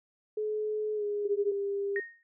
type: tone with pitch glide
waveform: sine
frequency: 427 to 412.5 Hz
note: G#4 to G#4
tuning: +48 to -12 cents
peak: -29 dBFS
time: 0.37-1.52 s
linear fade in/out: 5 ms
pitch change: -60 cents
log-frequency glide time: 0.95-1.04 s
type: tone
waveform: sine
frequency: 400 Hz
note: G4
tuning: 35 cents sharp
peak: -29 dBFS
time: 1.25-2 s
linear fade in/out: 5 ms
type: tone with exponential decay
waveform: sine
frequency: 1855 Hz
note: A#6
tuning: 9 cents flat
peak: -28 dBFS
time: 1.96-2.23 s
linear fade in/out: 1 ms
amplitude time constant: 58 ms
effects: none